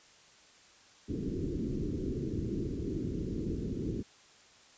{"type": "low-pass noise", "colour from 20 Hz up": "white", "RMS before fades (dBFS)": -35, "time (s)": [1.08, 4.03], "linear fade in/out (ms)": 20, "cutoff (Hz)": 390, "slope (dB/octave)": 48, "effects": ["white hiss -59 dBFS RMS until 4.77 s", "resampled to 16000 Hz"]}